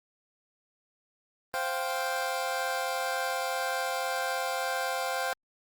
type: chord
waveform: 25% pulse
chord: C suspended fourth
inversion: none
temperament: equal with one note detuned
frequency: 523.3 / 700.5 / 784 Hz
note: C5 / F5 / G5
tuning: 0 / +5 / 0 cents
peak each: -30 dBFS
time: 1.54-5.33 s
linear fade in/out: 0 ms
effects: Opus 32 kbps

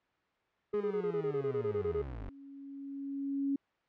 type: tone bursts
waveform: triangle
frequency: 415.3 Hz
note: G#4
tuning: in tune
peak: -28 dBFS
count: 13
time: 0.73-2.021 s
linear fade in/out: 10 ms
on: 79 ms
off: 22 ms
type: linear sweep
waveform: 30% pulse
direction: down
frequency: 211 to 43.65 Hz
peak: -37 dBFS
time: 0.74-2.29 s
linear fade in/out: 0 ms
type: tone with exponential growth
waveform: sine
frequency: 277.2 Hz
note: C#4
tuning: in tune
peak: -28 dBFS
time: 1.3-3.56 s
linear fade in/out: 5 ms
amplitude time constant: 490 ms
effects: white hiss -73 dBFS RMS until 3.88 s + low-pass 2000 Hz 12 dB/octave

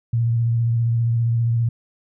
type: tone with vibrato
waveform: sine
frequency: 116.54 Hz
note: A#2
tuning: in tune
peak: -16 dBFS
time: 0.13-1.69 s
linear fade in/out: 5 ms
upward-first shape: sine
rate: 15 Hz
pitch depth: 27 cents each way
effects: none

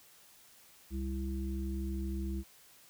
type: harmonic tone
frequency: 66.3 Hz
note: C2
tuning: 23 cents sharp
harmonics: 1 / 3 / 5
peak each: -35 / -40 / -42 dBFS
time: 0.9-2.44 s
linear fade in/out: 50 ms
effects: white hiss -60 dBFS RMS until 2.89 s

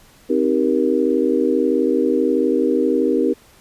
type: chord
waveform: sine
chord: C minor seventh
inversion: none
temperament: just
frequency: 261.6 / 314 / 392.4 / 470.9 Hz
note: C4 / Eb4 / G4 / Bb4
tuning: 0 / +16 / +2 / +18 cents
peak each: -20 dBFS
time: 0.29-3.34 s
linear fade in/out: 20 ms
effects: pink hiss -50 dBFS RMS until 3.6 s + resampled to 32000 Hz

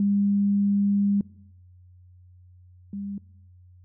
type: tone pair in turn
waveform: sine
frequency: 201.3 / 200 Hz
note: G3 / G3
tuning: +46 / +35 cents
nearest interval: unison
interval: 11 cents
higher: first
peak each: -19 / -30 dBFS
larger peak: first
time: 0-1.21 / 2.93-3.18 s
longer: first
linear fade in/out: 2 ms
effects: noise-tail reverb RT60 0.9 s tail -22 dB re dry + added 90 Hz sine -49 dBFS peak until 3.84 s

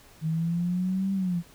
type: linear two-way sweep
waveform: sine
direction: up then down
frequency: 156.4 to 196 to 167.5 Hz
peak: -24 dBFS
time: 0.21-1.43 s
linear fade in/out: 50 ms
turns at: 1.13 s
effects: pink hiss -54 dBFS RMS until 1.54 s

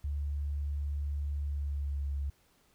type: tone with pitch glide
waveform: sine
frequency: 72.1 to 70.21 Hz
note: D2 to C#2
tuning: -31 to +23 cents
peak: -31 dBFS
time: 0.04-2.3 s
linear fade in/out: 5 ms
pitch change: -46 cents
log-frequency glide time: 1.44-2.11 s
effects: pink hiss -68 dBFS RMS until 2.74 s

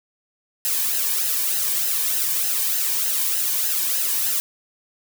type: noise with flanger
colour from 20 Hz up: blue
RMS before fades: -22 dBFS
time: 0.65-4.4 s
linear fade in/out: 0 ms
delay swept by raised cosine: 0.86 to 1.52 ms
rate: 3.3 Hz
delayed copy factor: -0.65
effects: none

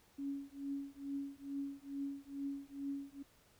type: tone with tremolo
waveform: sine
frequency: 278.8 Hz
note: C#4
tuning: 10 cents sharp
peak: -36 dBFS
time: 0.18-3.23 s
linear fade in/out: 10 ms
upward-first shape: triangle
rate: 2.3 Hz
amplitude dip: 100%
effects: pink hiss -68 dBFS RMS until 3.59 s

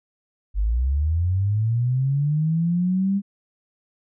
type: linear sweep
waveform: sine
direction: up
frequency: 47.11 to 201.5 Hz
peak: -18 dBFS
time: 0.54-3.22 s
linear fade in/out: 50 ms
effects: none

